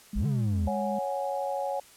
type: tone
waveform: sine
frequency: 206.5 Hz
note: G#3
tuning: 10 cents flat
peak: -31 dBFS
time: 0.13-0.99 s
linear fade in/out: 5 ms
type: exponential two-way sweep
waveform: triangle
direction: up then down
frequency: 37 to 151.2 to 74.3 Hz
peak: -23 dBFS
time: 0.15-0.69 s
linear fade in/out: 20 ms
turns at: 0.26 s
type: chord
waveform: sine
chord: C# suspended fourth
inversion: none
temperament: just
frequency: 554.4 / 739.2 / 831.5 Hz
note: C#5 / F#5 / G#5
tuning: 0 / -2 / +2 cents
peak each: -31 / -34 / -33 dBFS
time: 0.67-1.8 s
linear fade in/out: 5 ms
effects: white hiss -54 dBFS RMS until 1.96 s + low-pass 12000 Hz 12 dB/octave